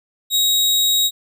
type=tone; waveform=sawtooth; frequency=3800 Hz; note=A#7; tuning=33 cents sharp; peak=-11 dBFS; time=0.3-1.11 s; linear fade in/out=50 ms; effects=none